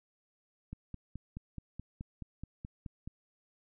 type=click train; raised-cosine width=5 ms; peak=-29 dBFS; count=12; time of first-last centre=0.73-3.075 s; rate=4.69 Hz; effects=none